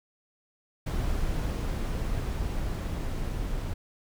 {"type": "noise with level ramp", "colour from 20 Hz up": "brown", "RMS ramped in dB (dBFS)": [-28, -32], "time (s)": [0.86, 3.74], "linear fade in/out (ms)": 10, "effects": []}